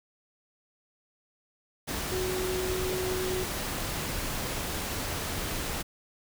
sine tone in noise, 370 Hz, F#4, in tune, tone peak -30 dBFS, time 2.11-3.45 s, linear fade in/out 20 ms, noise pink, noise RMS -33 dBFS, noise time 1.87-5.83 s, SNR 0 dB, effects none

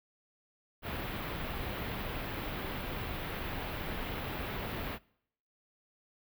pink band-stop noise, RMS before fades -38 dBFS, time 0.82-4.99 s, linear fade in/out 50 ms, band 3500 to 15000 Hz, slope 24 dB/octave, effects noise-tail reverb RT60 0.7 s tail -24 dB re dry

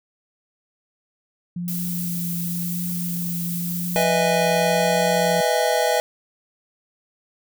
sine tone with vibrato, 174.61 Hz, F3, in tune, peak -25 dBFS, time 1.56-5.41 s, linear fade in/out 5 ms, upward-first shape triangle, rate 0.94 Hz, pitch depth 23 cents each way
violet noise, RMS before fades -30 dBFS, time 1.68-4.03 s, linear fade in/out 0 ms
square chord, E major seventh, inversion second, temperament just, 494.4 / 618.1 / 659.3 / 824.1 Hz, B4 / D#5 / E5 / G#5, +2 / -12 / 0 / -14 cents, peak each -24 dBFS, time 3.96-6 s, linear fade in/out 0 ms
effects none

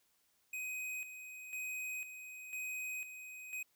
square tone with tremolo, 2511 Hz, D#7, 15 cents sharp, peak -40 dBFS, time 0.53-3.63 s, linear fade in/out 5 ms, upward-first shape square, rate 1 Hz, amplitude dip 60%, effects white hiss -75 dBFS RMS until 3.75 s

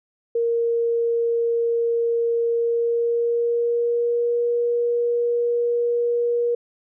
sine tone with pitch glide, 466.2 to 476 Hz, A#4 to A#4, 0 to +36 cents, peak -18 dBFS, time 0.35-6.55 s, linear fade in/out 5 ms, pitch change +36 cents, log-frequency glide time 2.51-4.43 s, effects none

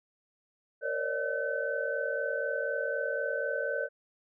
sine tone cluster, 464 / 533 / 573 / 617 / 1523 Hz, A#4 / C5 / D5 / D#5 / F#6, -8 / +32 / -43 / -15 / +50 cents, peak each -36 / -38 / -34 / -39 / -34 dBFS, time 0.81-3.89 s, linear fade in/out 50 ms, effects none

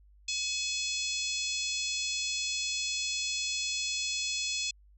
harmonic tone, 852 Hz, G#5, 44 cents sharp, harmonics 3 / 4 / 5 / 6 / 7 / 8 / 9, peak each -36 / -37 / -38 / -39 / -39 / -40 / -41 dBFS, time 0.28-4.71 s, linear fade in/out 5 ms, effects added 50 Hz sine -56 dBFS peak until 4.97 s

